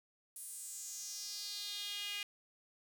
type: tone with high-pass filter sweep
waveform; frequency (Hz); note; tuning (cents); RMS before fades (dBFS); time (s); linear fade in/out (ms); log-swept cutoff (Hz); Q
sawtooth; 408.7; G#4; -28; -44; 0.36-2.23; 2; 10000 to 2600; 3.6
effects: none